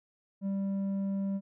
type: tone with low-pass filter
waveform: square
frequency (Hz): 196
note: G3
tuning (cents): 0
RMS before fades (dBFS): -32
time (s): 0.41-1.41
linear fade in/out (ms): 50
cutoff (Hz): 400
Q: 0.95
effects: none